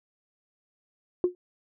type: tone with exponential decay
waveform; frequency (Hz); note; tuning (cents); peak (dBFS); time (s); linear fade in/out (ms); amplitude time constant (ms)
sine; 358.6; F4; +46; -15; 1.24-1.35; 1; 23
effects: tanh soft clip ceiling -14 dBFS